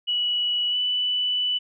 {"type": "tone with pitch glide", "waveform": "sine", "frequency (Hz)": [2936, 2979], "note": ["F#7", "F#7"], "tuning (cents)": [-14, 11], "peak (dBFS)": -21, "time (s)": [0.07, 1.59], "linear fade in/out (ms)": 20, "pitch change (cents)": 25, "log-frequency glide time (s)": [0.7, 0.76], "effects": []}